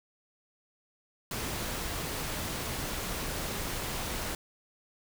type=noise; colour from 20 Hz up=pink; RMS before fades=-35 dBFS; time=1.31-4.35 s; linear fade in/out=2 ms; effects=none